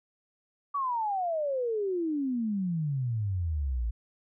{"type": "exponential sweep", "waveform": "sine", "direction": "down", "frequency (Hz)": [1158, 54.4], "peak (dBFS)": -27, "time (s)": [0.74, 3.91], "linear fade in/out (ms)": 10, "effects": []}